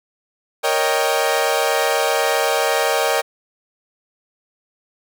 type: chord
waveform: sawtooth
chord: Eb dominant seventh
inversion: second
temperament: equal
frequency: 466.2 / 554.4 / 622.3 / 784 Hz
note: Bb4 / Db5 / Eb5 / G5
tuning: 0 / 0 / 0 / 0 cents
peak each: -18 dBFS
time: 0.63-3.22 s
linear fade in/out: 20 ms
effects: none